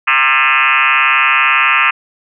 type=tone with frequency modulation; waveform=sine; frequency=1896 Hz; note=A#6; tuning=29 cents sharp; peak=-8 dBFS; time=0.07-1.91 s; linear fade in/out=10 ms; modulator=138 Hz; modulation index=6; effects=none